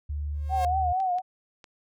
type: tone with pitch glide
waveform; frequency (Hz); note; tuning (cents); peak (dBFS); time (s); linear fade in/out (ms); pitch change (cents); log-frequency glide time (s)
sine; 73.42 to 76.63; D2 to D#2; 0 to -26; -28; 0.09-0.93; 10; +74; 0.42-0.69
type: tone with exponential growth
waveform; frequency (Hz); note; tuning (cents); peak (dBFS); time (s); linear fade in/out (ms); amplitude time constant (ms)
sawtooth; 537; C5; +45; -27; 0.34-0.65; 1; 66
type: tone with vibrato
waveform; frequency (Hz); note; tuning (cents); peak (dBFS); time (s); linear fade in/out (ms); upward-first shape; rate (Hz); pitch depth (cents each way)
sine; 740; F#5; 0; -23; 0.49-1.22; 50; triangle; 4.3; 84
type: clicks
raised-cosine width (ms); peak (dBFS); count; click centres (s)
0.2; -30; 3; 1.002 / 1.185 / 1.642
effects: none